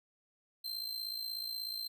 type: tone with amplitude modulation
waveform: 45% pulse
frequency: 4129 Hz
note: C8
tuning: 24 cents flat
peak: -34 dBFS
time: 0.64-1.88 s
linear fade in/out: 10 ms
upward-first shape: sine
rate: 56.5 Hz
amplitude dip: 65%
effects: none